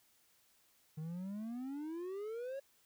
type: exponential sweep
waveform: triangle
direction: up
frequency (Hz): 151.9 to 560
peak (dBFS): -38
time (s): 0.97-2.6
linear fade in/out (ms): 10
effects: white hiss -71 dBFS RMS until 2.85 s